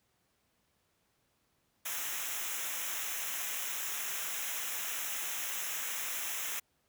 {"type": "noise with comb filter", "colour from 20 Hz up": "white", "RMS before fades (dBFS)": -37, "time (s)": [1.85, 6.6], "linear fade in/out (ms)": 10, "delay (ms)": 0.22, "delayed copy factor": -0.8, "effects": ["pink hiss -75 dBFS RMS until 6.88 s", "high-pass 60 Hz 12 dB/octave"]}